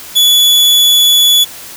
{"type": "tone", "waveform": "40% pulse", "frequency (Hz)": 3423, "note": "A7", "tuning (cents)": -48, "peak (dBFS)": -4, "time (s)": [0.15, 1.45], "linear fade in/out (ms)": 20, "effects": ["white hiss -30 dBFS RMS until 1.76 s"]}